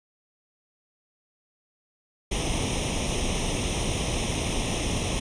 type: noise with comb filter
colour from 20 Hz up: pink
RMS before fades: -27 dBFS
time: 2.31-5.2 s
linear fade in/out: 10 ms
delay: 0.33 ms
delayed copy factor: +0.8
effects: resampled to 22050 Hz